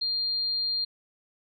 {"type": "tone with amplitude modulation", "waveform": "sine", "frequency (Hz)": 4200, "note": "C8", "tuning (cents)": 6, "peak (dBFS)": -24, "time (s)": [0.01, 0.85], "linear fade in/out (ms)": 10, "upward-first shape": "sine", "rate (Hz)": 146, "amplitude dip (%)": 30, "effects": []}